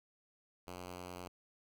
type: tone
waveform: 5% pulse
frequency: 89.8 Hz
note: F2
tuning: 49 cents sharp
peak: -34 dBFS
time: 0.67-1.28 s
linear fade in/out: 5 ms
effects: none